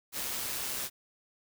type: noise with amplitude modulation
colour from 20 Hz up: white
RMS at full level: -34 dBFS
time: 0.12-0.9 s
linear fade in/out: 50 ms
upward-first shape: sine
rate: 134 Hz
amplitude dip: 30%
effects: none